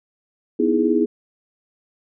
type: chord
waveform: sine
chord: E major seventh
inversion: second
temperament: equal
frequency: 246.9 / 311.1 / 329.6 / 415.3 Hz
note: B3 / D#4 / E4 / G#4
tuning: 0 / 0 / 0 / 0 cents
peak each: -21 / -22 / -20 / -20 dBFS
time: 0.59-1.06 s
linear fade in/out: 10 ms
effects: none